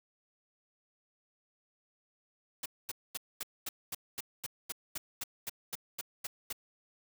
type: noise bursts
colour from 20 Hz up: white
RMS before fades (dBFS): -38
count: 16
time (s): 2.63-6.528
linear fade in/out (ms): 5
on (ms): 28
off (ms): 230
effects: none